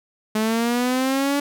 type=linear sweep; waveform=sawtooth; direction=up; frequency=213.9 to 286.9 Hz; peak=-15 dBFS; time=0.35-1.4 s; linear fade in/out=5 ms; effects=none